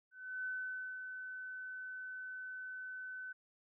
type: tone with ADSR envelope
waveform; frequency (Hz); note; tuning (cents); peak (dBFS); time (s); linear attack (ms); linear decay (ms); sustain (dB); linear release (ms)
sine; 1513; F#6; +38; -37; 0.11-3.33; 340; 530; -6; 12
effects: none